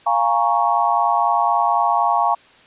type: chord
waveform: sine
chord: Bb minor seventh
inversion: second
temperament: equal with one note detuned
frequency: 698.5 / 822.5 / 932.3 / 1108.7 Hz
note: F5 / Ab5 / Bb5 / Db6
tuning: 0 / -17 / 0 / 0 cents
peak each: -20 / -20 / -20 / -20 dBFS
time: 0.06-2.35 s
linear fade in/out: 10 ms
effects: white hiss -49 dBFS RMS until 2.66 s + resampled to 8000 Hz